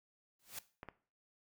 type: noise with exponential growth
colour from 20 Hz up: white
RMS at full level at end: -41 dBFS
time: 0.39-0.59 s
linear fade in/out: 5 ms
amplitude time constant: 43 ms
type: clicks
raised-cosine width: 0.5 ms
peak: -31 dBFS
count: 2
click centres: 0.831 / 0.887 s
effects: noise-tail reverb RT60 0.4 s tail -17 dB re dry